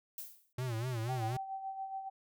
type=noise with exponential decay; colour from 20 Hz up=violet; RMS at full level=-40 dBFS; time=0.18-0.53 s; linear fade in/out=2 ms; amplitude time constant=74 ms
type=tone with vibrato; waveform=square; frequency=120 Hz; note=B2; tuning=49 cents flat; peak=-35 dBFS; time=0.58-1.37 s; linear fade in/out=5 ms; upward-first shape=sine; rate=4.1 Hz; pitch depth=140 cents each way
type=tone with tremolo; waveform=sine; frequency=773 Hz; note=G5; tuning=24 cents flat; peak=-36 dBFS; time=1.08-2.1 s; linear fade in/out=20 ms; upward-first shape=sine; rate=7.1 Hz; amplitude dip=55%
effects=none